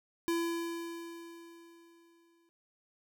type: tone with exponential decay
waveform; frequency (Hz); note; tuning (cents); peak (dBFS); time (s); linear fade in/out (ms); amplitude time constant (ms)
square; 336.8; E4; +37; -29; 0.28-2.49; 0; 480
effects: none